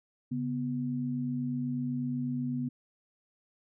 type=tone pair together; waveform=sine; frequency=138.79 / 246.9 Hz; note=C#3 / B3; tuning=+2 / 0 cents; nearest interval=minor seventh; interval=998 cents; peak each=-35 / -31 dBFS; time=0.31-2.69 s; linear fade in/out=10 ms; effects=none